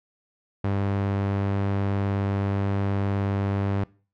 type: tone with low-pass filter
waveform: sawtooth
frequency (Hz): 99.1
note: G2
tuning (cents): +19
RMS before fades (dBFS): -25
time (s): 0.64-3.84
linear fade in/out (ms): 5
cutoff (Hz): 2100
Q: 0.53
effects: noise-tail reverb RT60 0.4 s tail -23 dB re dry